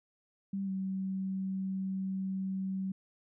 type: tone with pitch glide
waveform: sine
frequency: 196 to 190.86 Hz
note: G3 to G3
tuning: 0 to -46 cents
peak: -32 dBFS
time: 0.53-2.92 s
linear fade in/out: 5 ms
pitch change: -46 cents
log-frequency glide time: 0.65-0.7 s
effects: none